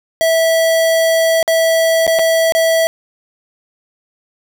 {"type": "tone with dropouts", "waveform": "square", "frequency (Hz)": 654, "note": "E5", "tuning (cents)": -14, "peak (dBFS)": -11, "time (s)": [0.21, 2.87], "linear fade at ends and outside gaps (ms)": 0, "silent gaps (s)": [[1.428, 1.478], [2.067, 2.077], [2.188, 2.193], [2.522, 2.55]], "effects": []}